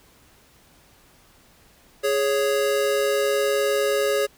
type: tone pair together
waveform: square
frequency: 415.3 / 554.4 Hz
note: G#4 / C#5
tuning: 0 / 0 cents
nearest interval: perfect fourth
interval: 500 cents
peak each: -23 dBFS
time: 2.03-4.27 s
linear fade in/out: 20 ms
effects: pink hiss -55 dBFS RMS until 4.37 s